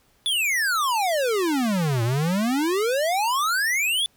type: exponential two-way sweep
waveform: square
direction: down then up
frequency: 3523 to 111.9 to 3523 Hz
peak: -21 dBFS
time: 0.26-4.06 s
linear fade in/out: 0 ms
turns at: 2.03 s
effects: pink hiss -62 dBFS RMS until 4.16 s